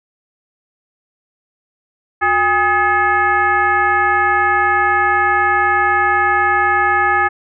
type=tone with frequency modulation; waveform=sine; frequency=1259 Hz; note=D#6; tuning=20 cents sharp; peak=-11 dBFS; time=2.21-7.29 s; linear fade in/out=20 ms; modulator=448 Hz; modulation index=1.5; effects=none